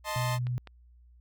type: chord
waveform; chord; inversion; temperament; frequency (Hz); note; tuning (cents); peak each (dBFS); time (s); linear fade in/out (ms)
sawtooth; A diminished; second; equal; 622.3 / 880 / 1046.5; Eb5 / A5 / C6; 0 / 0 / 0; -32; 0.04-0.39; 50
type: tone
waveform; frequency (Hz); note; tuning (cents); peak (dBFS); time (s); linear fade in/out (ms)
sine; 123.47; B2; 0; -28; 0.16-0.58; 0
type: clicks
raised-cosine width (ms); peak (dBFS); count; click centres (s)
0.3; -29; 2; 0.469 / 0.673
effects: added 60 Hz sine -54 dBFS peak until 1.2 s